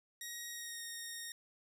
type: tone with pitch glide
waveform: 10% pulse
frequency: 1889 to 1857.6 Hz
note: A#6 to A#6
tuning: +22 to -7 cents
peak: -34 dBFS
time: 0.21-1.32 s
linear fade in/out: 2 ms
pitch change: -29 cents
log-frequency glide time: 0.5-0.82 s
effects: none